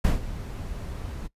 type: noise with ADSR envelope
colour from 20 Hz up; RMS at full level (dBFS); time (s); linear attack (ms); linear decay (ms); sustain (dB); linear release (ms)
brown; -19; 0.04-1.28; 9; 140; -15; 20
effects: noise-tail reverb RT60 0.1 s tail -19 dB re dry + resampled to 32000 Hz